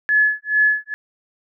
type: tone with tremolo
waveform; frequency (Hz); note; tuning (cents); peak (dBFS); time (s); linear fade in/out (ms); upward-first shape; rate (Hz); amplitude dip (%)
sine; 1709; G#6; +49; -11; 0.09-0.94; 0; sine; 2.3; 100
effects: none